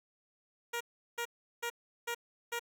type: tone bursts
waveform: 10% pulse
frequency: 472 Hz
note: A#4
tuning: 22 cents sharp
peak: -26 dBFS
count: 5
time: 0.73-2.595 s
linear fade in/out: 10 ms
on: 77 ms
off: 370 ms
effects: none